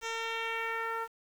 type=tone with low-pass filter sweep; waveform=10% pulse; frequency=454.7 Hz; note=A#4; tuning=43 cents flat; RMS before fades=-35 dBFS; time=0.01-1.08 s; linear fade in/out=50 ms; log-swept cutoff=5800 to 1200 Hz; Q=1.8; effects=9-bit